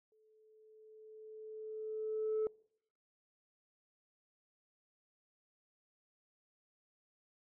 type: tone with exponential growth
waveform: sine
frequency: 434.6 Hz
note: A4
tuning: 21 cents flat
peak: -29 dBFS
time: 0.12-2.47 s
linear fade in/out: 1 ms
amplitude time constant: 510 ms
effects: noise-tail reverb RT60 0.7 s tail -26 dB re dry + tanh soft clip ceiling -29 dBFS

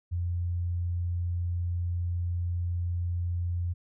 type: tone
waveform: sine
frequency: 87.31 Hz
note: F2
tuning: in tune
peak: -27 dBFS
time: 0.11-3.74 s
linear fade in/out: 20 ms
effects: none

